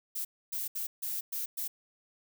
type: noise bursts at uneven times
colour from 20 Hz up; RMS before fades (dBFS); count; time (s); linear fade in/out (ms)
violet; -35; 6; 0.15-0.25 / 0.52-0.68 / 0.75-0.87 / 1.02-1.21 / 1.32-1.46 / 1.57-1.68; 10
effects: none